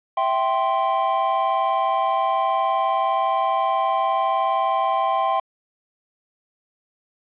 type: chord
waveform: triangle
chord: C major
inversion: first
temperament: equal with one note detuned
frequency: 659.3 / 778.6 / 1046.5 Hz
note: E5 / G5 / C6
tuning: 0 / -12 / 0 cents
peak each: -23 / -20 / -20 dBFS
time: 0.17-5.4 s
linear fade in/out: 5 ms
effects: resampled to 8000 Hz + 8-bit